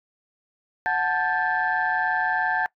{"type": "tone cluster", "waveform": "sine", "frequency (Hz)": [737, 880, 1582, 1748], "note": ["F#5", "A5", "G6", "A6"], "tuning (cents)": [-7, 0, 15, -12], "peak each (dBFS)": -26, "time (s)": [0.86, 2.66], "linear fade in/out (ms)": 0, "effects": ["noise-tail reverb RT60 0.1 s tail -21 dB re dry", "tanh soft clip ceiling -12 dBFS"]}